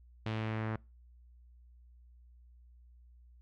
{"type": "tone with low-pass filter sweep", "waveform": "sawtooth", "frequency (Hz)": 110, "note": "A2", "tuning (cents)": 0, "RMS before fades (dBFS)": -36, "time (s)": [0.26, 0.76], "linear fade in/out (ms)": 0, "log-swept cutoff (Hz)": [3400, 1600], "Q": 1.6, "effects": ["noise-tail reverb RT60 0.3 s tail -26 dB re dry", "added 60 Hz sine -56 dBFS peak until 3.41 s"]}